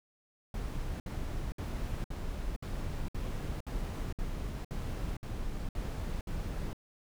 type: noise bursts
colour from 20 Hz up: brown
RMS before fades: -36 dBFS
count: 12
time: 0.54-6.731 s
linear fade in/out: 2 ms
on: 460 ms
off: 61 ms
effects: none